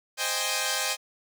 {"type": "chord", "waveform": "5% pulse", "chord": "Ab major seventh", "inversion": "first", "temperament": "equal", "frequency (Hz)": [523.3, 622.3, 784, 830.6], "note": ["C5", "Eb5", "G5", "Ab5"], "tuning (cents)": [0, 0, 0, 0], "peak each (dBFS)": -20, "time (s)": [0.17, 0.97], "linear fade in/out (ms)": 50, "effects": []}